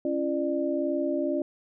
sine tone cluster, 275.9 / 338.1 / 597 Hz, C#4 / E4 / D5, -8 / +44 / +28 cents, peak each -29 dBFS, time 0.05-1.42 s, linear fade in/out 2 ms, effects none

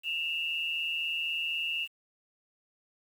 sine tone pair together, 2688 / 2848 Hz, E7 / F7, +33 / +33 cents, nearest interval minor second, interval 100 cents, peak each -32 / -33 dBFS, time 0.03-1.88 s, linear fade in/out 50 ms, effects 9-bit

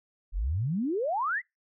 sine exponential sweep, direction up, 38.89 to 2099 Hz, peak -26 dBFS, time 0.32-1.42 s, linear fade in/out 50 ms, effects noise-tail reverb RT60 0.2 s tail -26 dB re dry

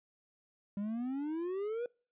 triangle exponential sweep, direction up, 197.7 to 493.9 Hz, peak -32 dBFS, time 0.77-1.86 s, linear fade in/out 2 ms, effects noise-tail reverb RT60 0.4 s tail -26 dB re dry + resampled to 8000 Hz

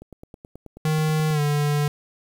click train, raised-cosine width 2 ms, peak -27 dBFS, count 13, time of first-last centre 0.02-1.306 s, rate 9.33 Hz
square tone with pitch glide, 155.56 to 146.83 Hz, D#3 to D3, 0 to 0 cents, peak -20 dBFS, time 0.85-1.88 s, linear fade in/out 2 ms, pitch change -100 cents, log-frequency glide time 1.31-1.4 s
effects 9-bit

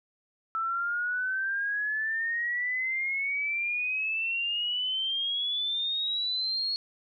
sine exponential sweep, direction up, 1318.5 to 4350 Hz, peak -27 dBFS, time 0.55-6.76 s, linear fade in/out 0 ms, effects none

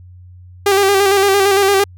sawtooth tone with vibrato, 395.2 Hz, G4, 14 cents sharp, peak -6 dBFS, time 0.66-1.84 s, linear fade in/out 5 ms, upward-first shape square, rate 8.8 Hz, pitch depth 38 cents each way, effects added 90 Hz sine -36 dBFS peak until 1.97 s

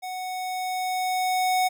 square tone with level ramp, 740 Hz, F#5, in tune, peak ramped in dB -32 to -20 dBFS, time 0.02-1.69 s, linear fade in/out 20 ms, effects none

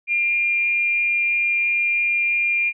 sine tone with frequency modulation, 2399 Hz, D7, 36 cents sharp, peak -17 dBFS, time 0.07-2.73 s, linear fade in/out 50 ms, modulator 287 Hz, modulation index 0.2, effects none

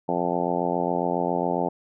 harmonic tone, 87.31 Hz, F2, in tune, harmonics 2 / 3 / 4 / 5 / 6 / 7 / 8 / 9 / 10, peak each -31 / -31 / -31 / -31 / -31 / -31 / -31 / -31 / -31 dBFS, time 0.08-1.69 s, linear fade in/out 10 ms, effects none

